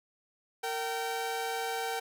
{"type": "tone pair together", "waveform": "sawtooth", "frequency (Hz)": [459.3, 772.4], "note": ["A#4", "G5"], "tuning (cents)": [-26, -26], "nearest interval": "major sixth", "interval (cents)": 900, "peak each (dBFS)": [-32, -30], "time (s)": [0.63, 2], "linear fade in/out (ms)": 10, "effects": []}